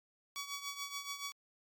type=tone with tremolo; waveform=10% pulse; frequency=1132 Hz; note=C#6; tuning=36 cents sharp; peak=-29 dBFS; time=0.36-1.32 s; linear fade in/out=0 ms; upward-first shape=triangle; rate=7 Hz; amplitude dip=75%; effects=MP3 96 kbps